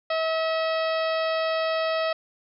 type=harmonic tone; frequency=644 Hz; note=E5; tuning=41 cents flat; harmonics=1 / 2 / 3 / 4 / 5 / 6 / 7 / 8; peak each=-24 / -30 / -34 / -36 / -38 / -40 / -41 / -42 dBFS; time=0.1-2.13 s; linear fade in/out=5 ms; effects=none